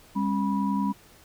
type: tone cluster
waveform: sine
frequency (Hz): 200.5 / 271.1 / 978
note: G3 / C#4 / B5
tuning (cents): +39 / -38 / -17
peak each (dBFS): -25 / -29 / -30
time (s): 0.15-0.93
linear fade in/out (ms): 20
effects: pink hiss -54 dBFS RMS until 1.24 s